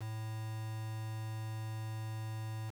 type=tone with quantisation; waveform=triangle; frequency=110 Hz; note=A2; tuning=in tune; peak=-36 dBFS; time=0-2.71 s; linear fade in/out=20 ms; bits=8; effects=none